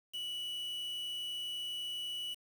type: tone with quantisation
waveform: triangle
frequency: 2948 Hz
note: F#7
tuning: 7 cents flat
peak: -36 dBFS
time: 0.13-2.35 s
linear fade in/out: 20 ms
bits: 8
effects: none